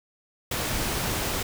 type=noise; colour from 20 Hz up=pink; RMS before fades=-28 dBFS; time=0.51-1.43 s; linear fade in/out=5 ms; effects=none